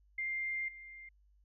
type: tone with level steps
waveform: sine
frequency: 2103 Hz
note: C7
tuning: 8 cents sharp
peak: -34 / -48 dBFS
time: 0.18-1.09 s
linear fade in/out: 5 ms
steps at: 0.68 s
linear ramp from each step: 5 ms
effects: added 50 Hz sine -64 dBFS peak until 1.44 s